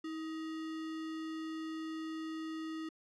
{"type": "tone with sample-and-hold", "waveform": "sine", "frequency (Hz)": 319.2, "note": "D#4", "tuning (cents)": 44, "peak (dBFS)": -38, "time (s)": [0.04, 2.89], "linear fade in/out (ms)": 5, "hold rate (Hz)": 1575, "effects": ["low-pass 5000 Hz 12 dB/octave"]}